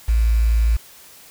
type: tone with quantisation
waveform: sine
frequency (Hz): 56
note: A1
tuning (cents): +31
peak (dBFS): -13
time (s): 0.08-0.77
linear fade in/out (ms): 10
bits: 6
effects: white hiss -45 dBFS RMS until 1.3 s